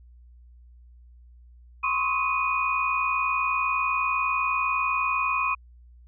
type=tone cluster; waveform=sine; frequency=1032 / 1092 / 1270 / 2480 Hz; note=C6 / C#6 / D#6 / D#7; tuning=-24 / -26 / +35 / -6 cents; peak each=-29 / -27 / -33 / -26 dBFS; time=1.83-5.55 s; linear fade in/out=10 ms; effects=added 60 Hz sine -48 dBFS peak until 6.07 s